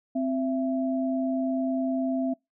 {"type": "tone pair together", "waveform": "sine", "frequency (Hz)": [261.6, 667.8], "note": ["C4", "E5"], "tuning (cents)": [0, 22], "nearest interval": "octave + major third", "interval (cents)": 1622, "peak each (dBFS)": [-25, -30], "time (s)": [0.15, 2.34], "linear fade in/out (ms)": 10, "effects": ["noise-tail reverb RT60 0.2 s tail -26 dB re dry"]}